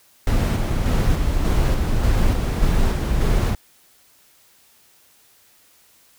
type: noise with tremolo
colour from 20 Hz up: brown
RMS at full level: -17 dBFS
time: 0.27-3.55 s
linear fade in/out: 2 ms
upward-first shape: square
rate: 1.7 Hz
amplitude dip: 30%
effects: white hiss -55 dBFS RMS until 6.18 s